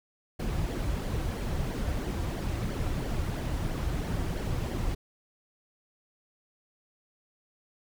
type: noise with flanger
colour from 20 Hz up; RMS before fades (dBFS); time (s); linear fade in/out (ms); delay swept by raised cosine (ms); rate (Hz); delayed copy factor
brown; -31; 0.39-4.95; 10; 0.77 to 4.87; 3; -0.55
effects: none

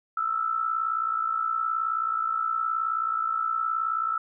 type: tone with amplitude modulation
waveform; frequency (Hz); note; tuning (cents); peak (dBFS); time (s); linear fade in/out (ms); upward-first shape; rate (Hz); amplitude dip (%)
sine; 1318.5; E6; 0; -21; 0.17-4.18; 5; sine; 59; 70
effects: none

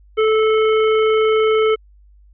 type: tone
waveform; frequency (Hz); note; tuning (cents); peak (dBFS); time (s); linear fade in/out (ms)
square; 436.6; A4; -13; -13; 0.17-1.76; 20
effects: added 50 Hz sine -45 dBFS peak until 2.33 s + resampled to 8000 Hz

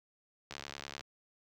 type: click train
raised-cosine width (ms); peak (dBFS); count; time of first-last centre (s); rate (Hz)
0.2; -24; 36; 0.51-1.009; 70.2
effects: high-pass 60 Hz 12 dB/octave + 11-bit

